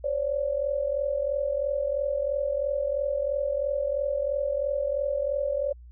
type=tone pair together; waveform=sine; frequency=532 / 575 Hz; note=C5 / D5; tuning=+29 / -37 cents; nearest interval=minor second; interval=134 cents; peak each=-29 / -26 dBFS; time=0.04-5.73 s; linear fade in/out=5 ms; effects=added 60 Hz sine -44 dBFS peak until 5.91 s